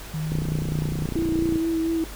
sine tone with pitch glide, 155.56 to 152.45 Hz, D#3 to D#3, 0 to -35 cents, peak -25 dBFS, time 0.14-1.06 s, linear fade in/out 0 ms, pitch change -35 cents, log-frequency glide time 0.38-0.83 s
click train, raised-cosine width 3 ms, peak -15 dBFS, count 38, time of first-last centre 0.32-1.557 s, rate 29.9 Hz
sine tone with vibrato, 327.2 Hz, E4, 13 cents flat, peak -21 dBFS, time 1.16-2.04 s, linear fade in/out 0 ms, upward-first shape sine, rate 4.3 Hz, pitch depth 18 cents each way
effects added 50 Hz sine -40 dBFS peak until 2.15 s + pink hiss -40 dBFS RMS until 2.15 s

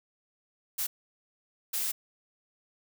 blue noise bursts at uneven times, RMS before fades -31 dBFS, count 2, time 0.78-0.87 / 1.73-1.92 s, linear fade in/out 10 ms, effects none

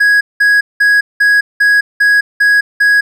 triangle tone bursts, 1661.2 Hz, G#6, in tune, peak -4 dBFS, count 8, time 0-3.01 s, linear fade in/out 10 ms, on 210 ms, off 190 ms, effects none

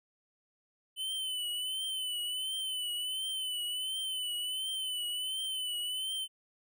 square tone with vibrato, 3024 Hz, F#7, 37 cents sharp, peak -34 dBFS, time 0.96-6.28 s, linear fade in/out 50 ms, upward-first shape triangle, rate 1.4 Hz, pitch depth 69 cents each way, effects none

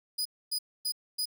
sawtooth tone bursts, 4961 Hz, D#8, 6 cents flat, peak -26 dBFS, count 4, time 0.18-1.256 s, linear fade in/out 10 ms, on 74 ms, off 260 ms, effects none

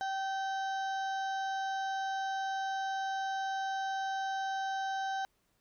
harmonic tone, 774 Hz, G5, 22 cents flat, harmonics 1 / 2 / 4 / 5 / 6 / 7 / 8, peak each -33 / -40 / -51 / -50 / -60 / -56 / -55 dBFS, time 0.01-5.25 s, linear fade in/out 0 ms, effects pink hiss -75 dBFS RMS until 5.6 s

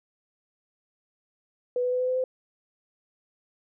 sine tone with pitch steps, 493.9 / 497.9 / 502 / 506 / 510.1 / 514.3 Hz, B4 / B4 / B4 / B4 / C5 / C5, 0 / +14 / +28 / +42 / -44 / -30 cents, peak -23 dBFS, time 1.76-2.24 s, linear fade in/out 2 ms, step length 80 ms, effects none

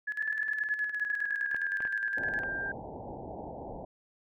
sine tone with tremolo, 1700 Hz, G#6, 40 cents sharp, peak -30 dBFS, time 0.07-2.4 s, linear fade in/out 10 ms, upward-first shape square, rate 9.7 Hz, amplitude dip 75%
sine tone with pitch glide, 1743 to 1589.1 Hz, A6 to G6, -17 to +23 cents, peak -32 dBFS, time 0.19-2.72 s, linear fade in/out 5 ms, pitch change -160 cents, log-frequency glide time 0.46-1.88 s
clicks, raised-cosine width 0.5 ms, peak -26 dBFS, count 4, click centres 1.546 / 1.805 / 1.852 / 2.435 s
white low-pass noise, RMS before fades -42 dBFS, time 2.17-3.85 s, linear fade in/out 5 ms, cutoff 890 Hz, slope 96 dB/octave
effects none

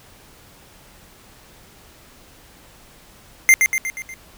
square tone with echo, 2093 Hz, C7, in tune, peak -8 dBFS, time 3.49-3.54 s, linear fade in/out 0 ms, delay 120 ms, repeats 5, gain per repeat -5 dB, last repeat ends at 4.14 s, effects pink hiss -48 dBFS RMS until 4.37 s

